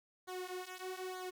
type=tone with flanger; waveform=sawtooth; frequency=368.8 Hz; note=F#4; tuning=6 cents flat; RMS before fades=-44 dBFS; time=0.27-1.31 s; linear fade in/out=20 ms; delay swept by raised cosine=0.37 to 5.67 ms; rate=1.1 Hz; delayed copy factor=-0.9; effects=11-bit